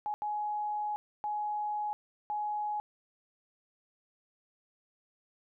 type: tone bursts at uneven times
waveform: sine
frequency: 839 Hz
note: G#5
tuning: 17 cents sharp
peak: -31 dBFS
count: 4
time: 0.06-0.14 / 0.22-0.96 / 1.24-1.93 / 2.3-2.8 s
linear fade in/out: 0 ms
effects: none